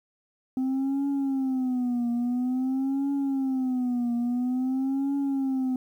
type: tone with vibrato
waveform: sine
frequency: 258 Hz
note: C4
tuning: 24 cents flat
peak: -21 dBFS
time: 0.57-5.76 s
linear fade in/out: 2 ms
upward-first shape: triangle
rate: 0.49 Hz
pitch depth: 150 cents each way
effects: tanh soft clip ceiling -23 dBFS + 10-bit